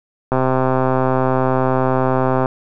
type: click train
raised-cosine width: 1 ms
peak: -3 dBFS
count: 279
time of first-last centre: 0.32-2.458 s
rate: 130 Hz
effects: none